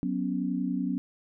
sine chord, F# suspended fourth, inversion none, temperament just, 185 / 246.7 / 277.5 Hz, F#3 / B3 / C#4, 0 / -2 / +2 cents, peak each -31 dBFS, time 0.03-0.98 s, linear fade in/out 0 ms, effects none

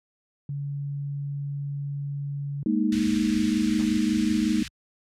sine tone, 141.9 Hz, C#3, 41 cents sharp, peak -28 dBFS, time 0.49-2.63 s, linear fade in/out 2 ms
sine chord, Ab suspended second, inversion none, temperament equal, 207.7 / 233.1 / 311.1 Hz, Ab3 / Bb3 / Eb4, 0 / 0 / 0 cents, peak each -25 / -25 / -25 dBFS, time 2.66-4.63 s, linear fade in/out 2 ms
pink band-stop noise, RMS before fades -35 dBFS, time 2.92-4.68 s, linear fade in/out 2 ms, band 120 to 1700 Hz, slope 24 dB/octave
pink noise with exponential decay, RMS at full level -35 dBFS, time 3.79-3.96 s, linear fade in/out 5 ms, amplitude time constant 35 ms
effects high-pass 60 Hz 12 dB/octave + low-pass 7000 Hz 12 dB/octave

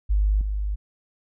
sine tone with level steps, 50.9 Hz, G#1, 34 cents flat, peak -17 / -23 dBFS, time 0.09-0.76 s, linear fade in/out 20 ms, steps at 0.41 s, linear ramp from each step 2 ms, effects none

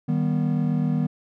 triangle chord, Eb augmented, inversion none, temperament just, 155.56 / 194.45 / 243.1 Hz, Eb3 / G3 / B3, 0 / -14 / -27 cents, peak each -21 / -25 / -23 dBFS, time 0.08-1.07 s, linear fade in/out 10 ms, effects none

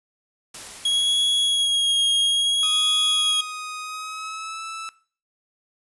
white noise with exponential decay, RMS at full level -36 dBFS, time 0.54-3.3 s, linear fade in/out 5 ms, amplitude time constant 600 ms
45% pulse tone with vibrato, 3303 Hz, G#7, 10 cents flat, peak -18 dBFS, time 0.85-3.41 s, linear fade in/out 5 ms, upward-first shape sine, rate 0.6 Hz, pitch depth 22 cents each way
sawtooth tone with pitch glide, 1248 to 1316.1 Hz, D#6 to E6, +5 to -3 cents, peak -27 dBFS, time 2.63-4.89 s, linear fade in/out 0 ms, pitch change +92 cents, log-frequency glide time 3.81-4.63 s
effects noise-tail reverb RT60 0.4 s tail -18 dB re dry + resampled to 24000 Hz

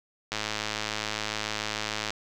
click train, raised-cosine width 0.2 ms, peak -12 dBFS, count 192, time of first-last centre 0.32-2.105 s, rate 107 Hz, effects none

